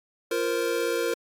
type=chord; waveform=square; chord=F suspended fourth; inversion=none; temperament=equal with one note detuned; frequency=346 / 466.2 / 523.3 Hz; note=F4 / Bb4 / C5; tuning=-16 / 0 / 0 cents; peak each=-31 / -27 / -32 dBFS; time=0.31-1.14 s; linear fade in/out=5 ms; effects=AAC 64 kbps